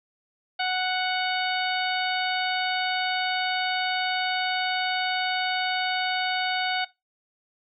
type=harmonic tone; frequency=740 Hz; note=F#5; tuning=in tune; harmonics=1 / 2 / 3 / 4 / 5 / 6; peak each=-27 / -30 / -32 / -33 / -34 / -35 dBFS; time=0.59-6.85 s; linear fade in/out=10 ms; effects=noise-tail reverb RT60 0.2 s tail -19 dB re dry